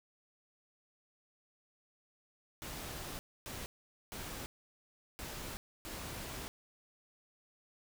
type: noise bursts at uneven times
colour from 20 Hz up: pink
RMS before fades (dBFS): -44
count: 5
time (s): 2.62-3.19 / 3.46-3.66 / 4.12-4.46 / 5.19-5.57 / 5.85-6.48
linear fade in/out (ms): 0
effects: none